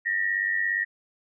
sine tone pair together, 1808.7 / 1906 Hz, A6 / A#6, +47 / +38 cents, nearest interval minor second, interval 91 cents, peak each -27 / -25 dBFS, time 0.05-0.85 s, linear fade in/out 20 ms, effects none

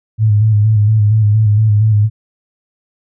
sine tone with vibrato, 106.9 Hz, A2, 49 cents flat, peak -7 dBFS, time 0.18-2.1 s, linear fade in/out 50 ms, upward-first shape square, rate 4.3 Hz, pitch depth 42 cents each way, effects none

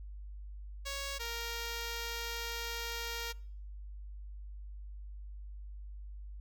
5% pulse tone pair in turn, 554.4 / 466.2 Hz, C#5 / A#4, 0 / 0 cents, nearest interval minor third, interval 300 cents, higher first, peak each -26 dBFS, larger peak neither, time 0.85-1.19 / 1.19-3.33 s, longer second, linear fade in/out 20 ms, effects noise-tail reverb RT60 0.6 s tail -25 dB re dry + added 50 Hz sine -43 dBFS peak until 6.4 s

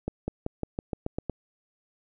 accelerating click train, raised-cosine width 2 ms, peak -16 dBFS, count 9, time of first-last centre 0.08-1.297 s, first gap 200 ms, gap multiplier 0.92, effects none

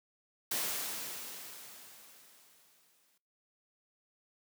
white noise with exponential decay, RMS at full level -33 dBFS, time 0.51-3.18 s, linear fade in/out 5 ms, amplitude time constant 580 ms, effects noise-tail reverb RT60 0.4 s tail -23 dB re dry + high-pass 150 Hz 12 dB/octave

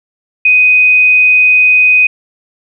sine tone, 2500 Hz, D#7, 8 cents sharp, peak -4 dBFS, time 0.45-2.07 s, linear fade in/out 5 ms, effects none

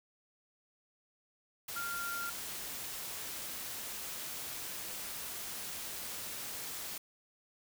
sine tone in noise, 1390 Hz, F6, 9 cents flat, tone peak -37 dBFS, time 1.76-2.3 s, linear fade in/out 5 ms, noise white, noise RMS -42 dBFS, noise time 1.68-6.98 s, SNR +2 dB, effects none

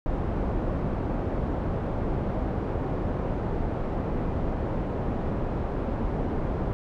pink low-pass noise, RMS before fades -28 dBFS, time 0.06-6.73 s, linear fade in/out 0 ms, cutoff 710 Hz, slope 12 dB/octave, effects none

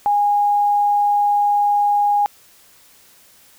sine tone, 821 Hz, G#5, 20 cents flat, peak -13 dBFS, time 0.06-2.26 s, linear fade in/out 0 ms, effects white hiss -50 dBFS RMS until 3.58 s

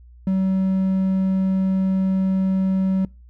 triangle tone, 190 Hz, F#3, 46 cents sharp, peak -15 dBFS, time 0.27-3.05 s, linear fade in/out 2 ms, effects noise-tail reverb RT60 0.3 s tail -26 dB re dry + added 60 Hz sine -43 dBFS peak until 3.29 s

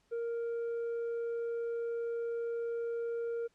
sine tone with tanh clipping, 466.2 Hz, A#4, in tune, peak -34 dBFS, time 0.11-3.48 s, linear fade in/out 20 ms, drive 3 dB, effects pink hiss -73 dBFS RMS until 3.54 s + low-pass 8000 Hz 12 dB/octave

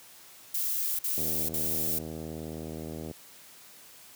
violet noise bursts, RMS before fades -30 dBFS, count 3, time 0.54-1.988 s, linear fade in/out 5 ms, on 450 ms, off 49 ms
click train, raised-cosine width 2 ms, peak -25 dBFS, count 154, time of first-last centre 1.18-3.112 s, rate 79.2 Hz
effects white hiss -52 dBFS RMS until 4.15 s + high-pass 80 Hz 12 dB/octave

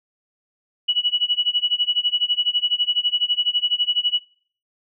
sine tone with tremolo, 2936 Hz, F#7, 14 cents flat, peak -14 dBFS, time 0.88-4.2 s, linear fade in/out 10 ms, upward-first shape sine, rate 12 Hz, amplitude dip 95%, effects noise-tail reverb RT60 0.5 s tail -24 dB re dry

